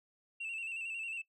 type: tone with vibrato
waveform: sine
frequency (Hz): 2689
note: E7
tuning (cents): +34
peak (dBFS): -35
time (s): 0.4-1.22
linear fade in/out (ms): 10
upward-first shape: square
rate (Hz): 11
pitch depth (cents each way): 40
effects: noise-tail reverb RT60 0.1 s tail -20 dB re dry + tanh soft clip ceiling -36 dBFS